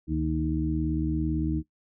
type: harmonic tone with a mistuned harmonic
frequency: 77.78 Hz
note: D#2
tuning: in tune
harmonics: 1 / 2 / 3 / 4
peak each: -30 / -30 / -34 / -28 dBFS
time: 0.07-1.63 s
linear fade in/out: 50 ms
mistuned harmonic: 1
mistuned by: -98 cents
effects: noise-tail reverb RT60 0.1 s tail -18 dB re dry